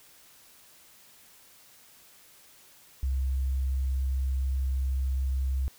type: tone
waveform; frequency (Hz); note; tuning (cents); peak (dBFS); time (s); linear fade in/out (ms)
sine; 66.2; C2; +21; -24; 3.03-5.68; 0
effects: tanh soft clip ceiling -21 dBFS + white hiss -56 dBFS RMS until 5.78 s